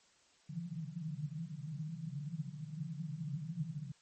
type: band-pass noise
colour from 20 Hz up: pink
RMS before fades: -42 dBFS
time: 0.49-3.92 s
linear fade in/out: 5 ms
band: 140 to 170 Hz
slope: 96 dB/octave
effects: white hiss -68 dBFS RMS until 4.01 s + MP3 32 kbps